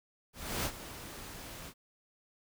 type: noise with ADSR envelope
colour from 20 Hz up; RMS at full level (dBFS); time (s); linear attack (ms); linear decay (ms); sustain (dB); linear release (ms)
pink; -33; 0.33-1.74; 320; 59; -13; 67
effects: none